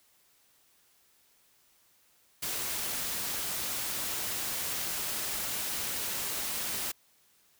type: noise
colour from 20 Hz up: white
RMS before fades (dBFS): -34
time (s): 2.42-6.92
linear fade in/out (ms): 10
effects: white hiss -66 dBFS RMS until 7.59 s